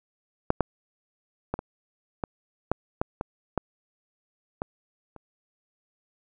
clicks, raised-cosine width 1 ms, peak -6 / -7 / -13 / -19 / -14 / -8 / -10 / -15 / -10 / -15 / -29 dBFS, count 11, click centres 0.504 / 0.607 / 1.54 / 1.591 / 2.238 / 2.716 / 3.015 / 3.211 / 3.577 / 4.619 / 5.163 s, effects none

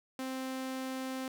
sawtooth tone, 261.6 Hz, C4, in tune, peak -32 dBFS, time 0.19-1.28 s, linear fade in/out 2 ms, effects none

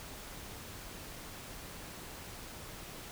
silence, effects pink hiss -47 dBFS RMS until 3.11 s

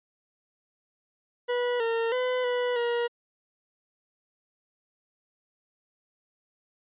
40% pulse tone with pitch steps, 488.4 / 457.7 / 504 / 491.9 / 475.1 Hz, B4 / A#4 / B4 / B4 / A#4, -19 / -32 / +35 / -7 / +33 cents, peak -24 dBFS, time 1.48-3.08 s, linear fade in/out 20 ms, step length 320 ms, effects resampled to 8000 Hz

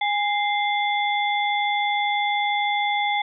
sine tone cluster, 821 / 2089 / 3449 Hz, G#5 / C7 / A7, -20 / -3 / -35 cents, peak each -22 / -25 / -29 dBFS, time 0.01-3.22 s, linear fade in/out 5 ms, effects none

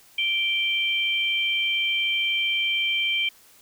sine tone pair together, 2349 / 3136 Hz, D7 / G7, 0 / 0 cents, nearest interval perfect fourth, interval 500 cents, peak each -24 dBFS, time 0.18-3.29 s, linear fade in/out 5 ms, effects white hiss -54 dBFS RMS until 3.61 s

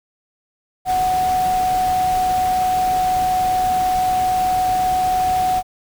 sine tone in noise, 740 Hz, F#5, in tune, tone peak -15 dBFS, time 0.85-5.63 s, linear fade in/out 50 ms, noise pink, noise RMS -30 dBFS, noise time 0.85-5.63 s, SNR +12 dB, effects none

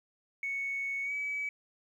sine tone with pitch glide, 2217 to 2285 Hz, C#7 to D7, 0 to -48 cents, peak -31 dBFS, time 0.43-1.49 s, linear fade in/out 2 ms, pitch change +52 cents, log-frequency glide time 1.03-1.13 s, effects tanh soft clip ceiling -27 dBFS + 11-bit

